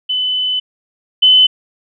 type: tone pair in turn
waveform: sine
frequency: 3014 / 3028 Hz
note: F#7 / F#7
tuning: +31 / +39 cents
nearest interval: unison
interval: 8 cents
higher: second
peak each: -14 / -5 dBFS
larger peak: second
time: 0.09-0.6 / 1.22-1.47 s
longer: first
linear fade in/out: 10 ms
effects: none